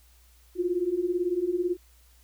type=beating tone pair; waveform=sine; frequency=342.2 / 360.2 Hz; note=F4 / F#4; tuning=-35 / -46 cents; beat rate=18 Hz; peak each=-29 / -26 dBFS; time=0.55-1.77 s; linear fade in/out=50 ms; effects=added 60 Hz sine -56 dBFS peak until 2.23 s + white hiss -62 dBFS RMS until 2.23 s